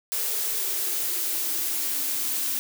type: noise with high-pass filter sweep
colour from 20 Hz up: blue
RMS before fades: -27 dBFS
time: 0.12-2.59 s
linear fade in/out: 0 ms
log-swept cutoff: 430 to 260 Hz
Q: 7
effects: none